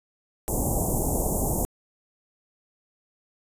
pink band-stop noise, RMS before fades -25 dBFS, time 0.48-1.65 s, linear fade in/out 0 ms, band 870 to 7000 Hz, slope 48 dB/octave, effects resampled to 32000 Hz

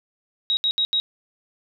sine tone bursts at uneven times, 3807 Hz, A#7, 36 cents sharp, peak -18 dBFS, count 4, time 0.5-0.57 / 0.64-0.71 / 0.78-0.85 / 0.93-1 s, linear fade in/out 0 ms, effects none

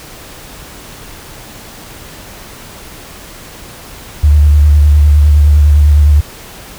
sine tone with vibrato, 73.9 Hz, D2, 11 cents sharp, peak -3 dBFS, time 4.23-6.21 s, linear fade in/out 10 ms, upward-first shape sine, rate 9.8 Hz, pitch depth 36 cents each way, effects pink hiss -32 dBFS RMS until 6.78 s

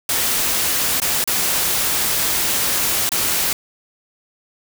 white noise with dropouts, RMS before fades -19 dBFS, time 0.09-3.53 s, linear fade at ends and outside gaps 2 ms, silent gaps 1.001-1.018 / 1.241-1.275 / 3.092-3.118 s, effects none

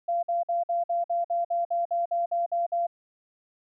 sine tone bursts, 688 Hz, F5, 26 cents flat, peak -23 dBFS, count 14, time 0.08-2.869 s, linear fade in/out 10 ms, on 150 ms, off 53 ms, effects none

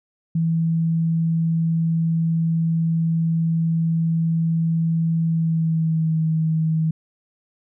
sine tone with pitch glide, 164.1 to 159.52 Hz, E3 to D#3, -8 to +43 cents, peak -17 dBFS, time 0.35-6.91 s, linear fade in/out 5 ms, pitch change -49 cents, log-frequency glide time 5.25-6.19 s, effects none

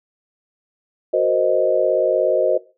sine chord, C half-diminished seventh, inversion second, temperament equal, 370 / 466.2 / 523.3 / 622.3 Hz, Gb4 / Bb4 / C5 / Eb5, 0 / 0 / 0 / 0 cents, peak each -21 / -22 / -19 / -18 dBFS, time 1.13-2.58 s, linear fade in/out 10 ms, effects noise-tail reverb RT60 0.3 s tail -18 dB re dry

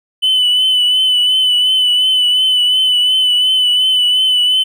triangle tone with vibrato, 3006 Hz, F#7, 27 cents sharp, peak -7 dBFS, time 0.22-4.64 s, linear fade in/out 20 ms, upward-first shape triangle, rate 2.8 Hz, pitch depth 38 cents each way, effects tanh soft clip ceiling -4 dBFS

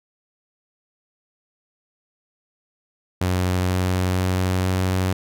sawtooth tone with pitch steps, 91.3 / 91.88 / 92.47 / 93.06 Hz, F#2 / F#2 / F#2 / F#2, -23 / -12 / -1 / +10 cents, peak -15 dBFS, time 3.21-5.13 s, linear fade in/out 5 ms, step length 480 ms, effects none

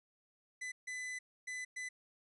45% pulse tone bursts at uneven times, 2005 Hz, B6, 26 cents sharp, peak -40 dBFS, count 4, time 0.61-0.72 / 0.87-1.19 / 1.47-1.65 / 1.76-1.89 s, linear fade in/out 10 ms, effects resampled to 24000 Hz

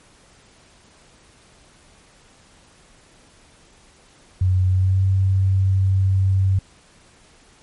sine tone with pitch glide, 92.5 to 95.71 Hz, F#2 to G2, 0 to -41 cents, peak -14 dBFS, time 4.41-6.59 s, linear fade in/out 5 ms, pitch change +59 cents, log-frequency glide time 4.68-5.04 s, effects pink hiss -52 dBFS RMS until 7.62 s + MP3 48 kbps

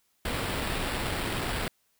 pink noise with sample-and-hold, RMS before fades -31 dBFS, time 0.25-1.68 s, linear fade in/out 2 ms, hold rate 6300 Hz, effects white hiss -71 dBFS RMS until 1.99 s

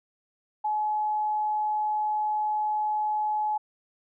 sine tone, 850 Hz, G#5, 40 cents sharp, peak -24 dBFS, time 0.64-3.58 s, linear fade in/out 10 ms, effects none

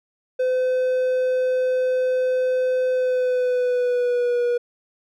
triangle tone with pitch glide, 510 to 482.8 Hz, C5 to B4, -44 to -39 cents, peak -16 dBFS, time 0.39-4.58 s, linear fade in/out 10 ms, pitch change -95 cents, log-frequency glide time 2.92-4.45 s, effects none

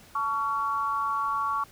sine tone with amplitude modulation, 1125 Hz, C#6, 25 cents sharp, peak -21 dBFS, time 0.15-1.64 s, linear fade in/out 5 ms, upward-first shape sine, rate 247 Hz, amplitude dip 85%, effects pink hiss -53 dBFS RMS until 1.71 s

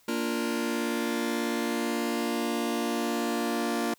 sawtooth chord, Bb major, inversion none, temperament just, 233.1 / 291.4 / 349.6 Hz, Bb3 / D4 / F4, 0 / -13 / +2 cents, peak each -26 / -29 / -28 dBFS, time 0.08-3.94 s, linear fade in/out 5 ms, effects white hiss -62 dBFS RMS until 3.98 s

